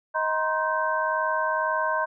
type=tone cluster; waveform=sine; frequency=629 / 949 / 1051 / 1549 Hz; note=D#5 / A#5 / C6 / G6; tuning=+19 / +31 / +7 / -21 cents; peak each=-28 dBFS; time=0.14-2.06 s; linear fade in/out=20 ms; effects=none